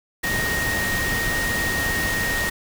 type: tone in noise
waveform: sine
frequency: 1864.7 Hz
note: A#6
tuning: in tune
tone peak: -23 dBFS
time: 0.23-2.5 s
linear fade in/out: 10 ms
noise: pink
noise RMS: -26 dBFS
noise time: 0.23-2.5 s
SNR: 0 dB
effects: none